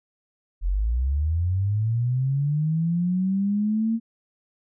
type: linear sweep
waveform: sine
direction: up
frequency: 41.2 to 230 Hz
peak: -20 dBFS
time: 0.61-4 s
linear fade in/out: 50 ms
effects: none